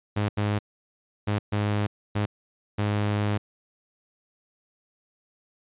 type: tone bursts at uneven times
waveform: sawtooth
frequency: 103.83 Hz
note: G#2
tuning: in tune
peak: -19 dBFS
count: 6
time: 0.16-0.29 / 0.37-0.59 / 1.27-1.39 / 1.52-1.87 / 2.15-2.26 / 2.78-3.38 s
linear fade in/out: 10 ms
effects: resampled to 8000 Hz